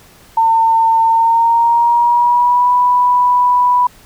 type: tone with pitch glide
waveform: sine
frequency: 904 to 985.8 Hz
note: A5 to B5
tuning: +47 to -3 cents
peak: -8 dBFS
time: 0.37-3.87 s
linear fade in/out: 5 ms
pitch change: +150 cents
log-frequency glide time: 1.05-2.71 s
effects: pink hiss -44 dBFS RMS until 4.05 s